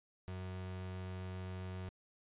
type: tone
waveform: 35% pulse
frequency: 92.5 Hz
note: F#2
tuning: in tune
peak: -40 dBFS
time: 0.28-1.89 s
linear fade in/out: 0 ms
effects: resampled to 8000 Hz